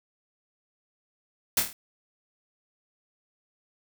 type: noise with echo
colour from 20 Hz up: white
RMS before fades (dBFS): -22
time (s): 1.57-1.6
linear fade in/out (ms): 2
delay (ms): 26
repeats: 5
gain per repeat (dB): -5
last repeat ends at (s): 1.73
effects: none